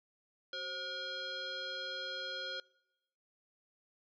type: tone with frequency modulation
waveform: sine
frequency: 2349 Hz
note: D7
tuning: in tune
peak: -38 dBFS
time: 0.53-2.6 s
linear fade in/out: 2 ms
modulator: 909 Hz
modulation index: 2.2
effects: noise-tail reverb RT60 0.9 s tail -24 dB re dry